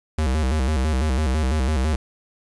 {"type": "tone with vibrato", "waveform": "square", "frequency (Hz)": 70.9, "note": "C#2", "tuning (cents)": 40, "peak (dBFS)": -19, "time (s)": [0.18, 1.96], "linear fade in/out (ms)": 5, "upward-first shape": "square", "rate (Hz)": 6, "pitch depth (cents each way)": 160, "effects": ["resampled to 24000 Hz", "8-bit"]}